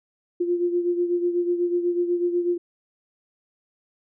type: beating tone pair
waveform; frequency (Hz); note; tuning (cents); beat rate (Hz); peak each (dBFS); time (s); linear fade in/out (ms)
sine; 349.2 / 357.3; F4 / F4; 0 / +40; 8.1; -21 / -28; 0.4-2.58; 10
effects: none